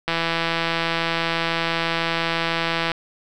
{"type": "click train", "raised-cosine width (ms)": 0.3, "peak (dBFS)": -6, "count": 472, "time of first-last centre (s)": [0.08, 2.917], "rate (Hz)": 166, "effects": []}